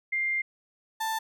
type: tone pair in turn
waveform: sine / 35% pulse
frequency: 2100 / 886.5 Hz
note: C7 / A5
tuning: +6 / +13 cents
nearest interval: octave + minor third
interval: 1493 cents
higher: first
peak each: -25 / -26 dBFS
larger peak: first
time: 0.12-0.42 / 1-1.19 s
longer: first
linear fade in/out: 10 ms
effects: none